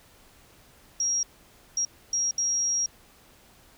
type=tone bursts at uneven times; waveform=sine; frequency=5640 Hz; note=F8; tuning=16 cents sharp; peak=-23 dBFS; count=4; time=1-1.23 / 1.77-1.85 / 2.13-2.31 / 2.38-2.86 s; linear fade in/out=2 ms; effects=pink hiss -56 dBFS RMS until 3.77 s